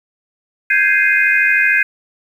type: chord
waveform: sine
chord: Ab major seventh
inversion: third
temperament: equal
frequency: 1568 / 1661.2 / 2093 / 2489 Hz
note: G6 / Ab6 / C7 / Eb7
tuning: 0 / 0 / 0 / 0 cents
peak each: -16 dBFS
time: 0.7-1.83 s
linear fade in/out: 5 ms
effects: 7-bit